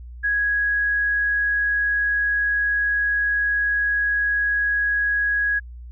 sine tone, 1661.2 Hz, G#6, in tune, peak -18 dBFS, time 0.23-5.6 s, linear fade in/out 20 ms, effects added 60 Hz sine -35 dBFS peak until 5.91 s

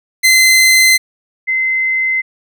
sawtooth / sine tone pair in turn, 2061 / 2061 Hz, C7 / C7, -27 / -27 cents, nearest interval unison, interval 0 cents, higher neither, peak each -3 / -12 dBFS, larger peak first, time 0.23-0.98 / 1.47-2.22 s, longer neither, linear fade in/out 20 ms, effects none

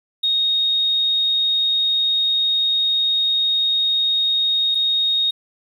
triangle tone pair in turn, 3729 / 3729 Hz, A#7 / A#7, 0 / 0 cents, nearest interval unison, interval 0 cents, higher neither, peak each -12 dBFS, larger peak neither, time 0.23-4.75 / 4.75-5.31 s, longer first, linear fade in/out 10 ms, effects tanh soft clip ceiling -14 dBFS + 9-bit

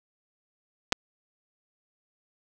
clicks, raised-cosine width 0.2 ms, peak -6 dBFS, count 2, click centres 0.923 / 0.927 s, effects none

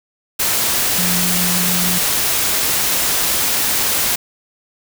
sine tone in noise, 178.1 Hz, F3, 34 cents sharp, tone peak -21 dBFS, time 0.98-1.99 s, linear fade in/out 10 ms, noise white, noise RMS -17 dBFS, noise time 0.39-4.16 s, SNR -7 dB, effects none

